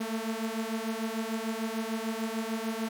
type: beating tone pair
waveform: sawtooth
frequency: 220 / 226.7 Hz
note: A3 / A#3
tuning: 0 / -48 cents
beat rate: 6.7 Hz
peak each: -30 dBFS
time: 0-2.89 s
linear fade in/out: 10 ms
effects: none